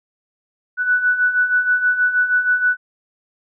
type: beating tone pair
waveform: sine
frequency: 1480 / 1486.3 Hz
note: F#6 / F#6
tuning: 0 / +7 cents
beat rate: 6.3 Hz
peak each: -21 / -15 dBFS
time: 0.77-2.77 s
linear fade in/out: 50 ms
effects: none